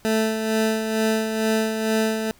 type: tone with tremolo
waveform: 20% pulse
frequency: 220 Hz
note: A3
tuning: in tune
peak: -13 dBFS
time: 0.05-2.31 s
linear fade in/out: 0 ms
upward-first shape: sine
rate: 2.2 Hz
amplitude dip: 50%
effects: pink hiss -54 dBFS RMS until 2.39 s